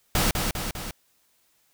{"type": "noise with echo", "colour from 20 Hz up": "pink", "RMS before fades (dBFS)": -22, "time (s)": [0.15, 0.31], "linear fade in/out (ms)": 2, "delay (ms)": 200, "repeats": 3, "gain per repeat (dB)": -4, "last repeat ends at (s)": 0.91, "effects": ["white hiss -66 dBFS RMS until 1.73 s"]}